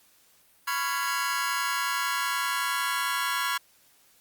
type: chord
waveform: sawtooth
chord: C# dominant seventh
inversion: third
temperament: just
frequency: 997.9 / 1108.7 / 1385.9 / 1663.1 Hz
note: B5 / C#6 / E#6 / G#6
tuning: +18 / 0 / -14 / +2 cents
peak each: -28 dBFS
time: 0.67-3.58 s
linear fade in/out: 10 ms
effects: white hiss -61 dBFS RMS until 4.2 s + Opus 48 kbps